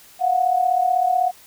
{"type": "tone pair together", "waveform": "sine", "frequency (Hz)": [698.5, 734.5], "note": ["F5", "F#5"], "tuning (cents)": [0, -13], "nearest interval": "minor second", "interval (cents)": 87, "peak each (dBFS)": [-21, -17], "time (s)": [0.19, 1.32], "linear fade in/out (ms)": 50, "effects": ["white hiss -48 dBFS RMS until 1.46 s"]}